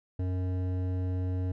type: tone with hard clipping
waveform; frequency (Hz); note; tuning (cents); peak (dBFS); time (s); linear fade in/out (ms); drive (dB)
sine; 91.8; F#2; -13; -30; 0.19-1.52; 5; 12
effects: none